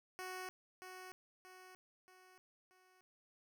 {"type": "tone with echo", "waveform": "10% pulse", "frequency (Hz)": 370, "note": "F#4", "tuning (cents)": 0, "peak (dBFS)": -36, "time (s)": [0.19, 0.49], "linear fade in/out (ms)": 0, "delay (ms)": 630, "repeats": 4, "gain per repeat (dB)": -6, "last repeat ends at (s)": 3.01, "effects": []}